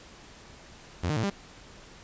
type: tone with pitch steps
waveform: sawtooth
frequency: 87.6 / 152.3 / 111.5 / 199.2 Hz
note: F2 / D#3 / A2 / G3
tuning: +6 / -37 / +23 / +28 cents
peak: -22 dBFS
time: 1.03-1.302 s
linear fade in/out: 10 ms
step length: 68 ms
effects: pink hiss -50 dBFS RMS until 2.03 s + resampled to 16000 Hz